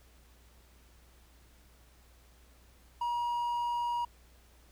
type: tone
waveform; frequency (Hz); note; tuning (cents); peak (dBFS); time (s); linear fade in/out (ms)
triangle; 955; A#5; +42; -28; 3.01-4.05; 5
effects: added 60 Hz sine -59 dBFS peak until 4.71 s + pink hiss -64 dBFS RMS until 4.71 s